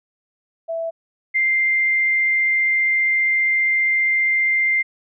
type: tone pair in turn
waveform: sine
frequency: 660 / 2095 Hz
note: E5 / C7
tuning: +2 / +2 cents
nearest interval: octave + minor sixth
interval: 2000 cents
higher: second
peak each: -22 / -15 dBFS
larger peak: second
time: 0.68-0.91 / 1.34-4.83 s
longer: second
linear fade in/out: 20 ms
effects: none